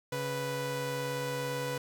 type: tone pair together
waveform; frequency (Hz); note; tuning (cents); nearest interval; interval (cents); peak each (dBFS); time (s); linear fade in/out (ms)
sawtooth; 138.6 / 493.9; C#3 / B4; 0 / 0; octave + minor seventh; 2200; -33 / -30; 0.12-1.78; 5
effects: none